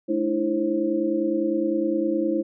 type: tone cluster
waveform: sine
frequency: 215.8 / 301.9 / 331.7 / 532 Hz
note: A3 / D4 / E4 / C5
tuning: -33 / +48 / +11 / +29 cents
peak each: -30 / -27 / -23 / -28 dBFS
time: 0.08-2.43 s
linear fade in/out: 20 ms
effects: none